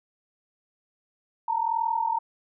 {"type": "tone pair together", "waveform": "sine", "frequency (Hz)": [895, 936.7], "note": ["A5", "A#5"], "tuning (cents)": [29, 8], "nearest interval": "minor second", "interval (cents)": 79, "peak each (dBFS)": -26, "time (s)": [1.48, 2.19], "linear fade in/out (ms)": 5, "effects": []}